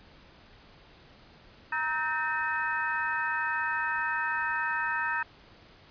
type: tone cluster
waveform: sine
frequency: 939 / 1287 / 1556 / 1814 / 2546 Hz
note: A#5 / E6 / G6 / A#6 / D#7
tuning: +12 / -42 / -13 / -48 / +39 cents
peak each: -33 / -36 / -32 / -32 / -40 dBFS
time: 1.72-5.23 s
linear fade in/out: 5 ms
effects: pink hiss -55 dBFS RMS until 5.9 s + resampled to 11025 Hz